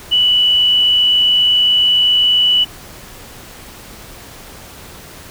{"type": "tone with frequency modulation", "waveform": "sine", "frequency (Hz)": 2960, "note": "F#7", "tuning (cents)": 0, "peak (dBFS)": -9, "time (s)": [0.11, 2.65], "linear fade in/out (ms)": 20, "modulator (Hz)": 67.4, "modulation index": 0.45, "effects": ["pink hiss -36 dBFS RMS until 5.3 s"]}